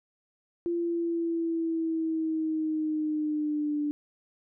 sine linear sweep, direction down, 343.8 to 293.7 Hz, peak -26 dBFS, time 0.66-3.91 s, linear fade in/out 0 ms, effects none

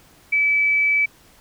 sine tone, 2301 Hz, D7, 36 cents flat, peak -15 dBFS, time 0.32-1.06 s, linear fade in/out 10 ms, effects pink hiss -52 dBFS RMS until 1.4 s

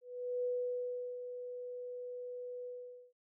sine tone with ADSR envelope, 493.9 Hz, B4, in tune, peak -32 dBFS, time 0.01-3.13 s, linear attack 430 ms, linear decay 740 ms, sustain -9 dB, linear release 470 ms, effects none

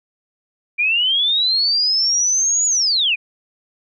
sine linear two-way sweep, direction up then down, 2349 to 6910 to 2349 Hz, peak -14 dBFS, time 0.78-3.16 s, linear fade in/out 20 ms, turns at 2.66 s, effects none

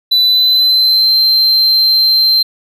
triangle tone with pitch glide, 3986 to 4127 Hz, B7 to C8, +15 to -25 cents, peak -6 dBFS, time 0.11-2.43 s, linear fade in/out 10 ms, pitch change +60 cents, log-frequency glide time 0.22-1.15 s, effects none

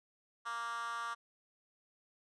10% pulse tone with high-pass filter, 233.1 Hz, A#3, in tune, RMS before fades -40 dBFS, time 0.45-1.15 s, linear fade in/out 20 ms, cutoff 1200 Hz, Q 4.3, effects resampled to 22050 Hz

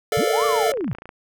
square chord, Bb major seventh, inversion third, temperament equal, 440 / 466.2 / 587.3 / 698.5 Hz, A4 / Bb4 / D5 / F5, 0 / 0 / 0 / 0 cents, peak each -22 / -27 / -26 / -27 dBFS, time 0.12-0.72 s, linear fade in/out 2 ms
sine linear two-way sweep, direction up then down, 98 to 1203 to 98 Hz, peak -22 dBFS, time 0.17-0.93 s, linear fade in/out 0 ms, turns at 0.45 s
click train, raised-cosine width 0.5 ms, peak -23 dBFS, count 20, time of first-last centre 0.42-1.091 s, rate 28.3 Hz
effects none

